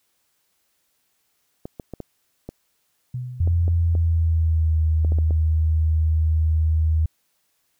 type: clicks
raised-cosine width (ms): 2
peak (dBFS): -19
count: 12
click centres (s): 1.655 / 1.798 / 1.937 / 2.003 / 2.49 / 3.475 / 3.68 / 3.952 / 5.048 / 5.121 / 5.186 / 5.308
type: tone with exponential decay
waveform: sine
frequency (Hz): 125.2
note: B2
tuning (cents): +24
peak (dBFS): -24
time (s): 3.14-4.16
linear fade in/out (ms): 5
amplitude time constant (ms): 220
type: tone with pitch glide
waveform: sine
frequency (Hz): 85.3 to 79.13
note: F2 to D#2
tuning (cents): -40 to +30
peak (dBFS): -16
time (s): 3.4-7.06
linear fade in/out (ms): 5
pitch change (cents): -130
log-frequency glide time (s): 3.65-4.78
effects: white hiss -69 dBFS RMS until 7.79 s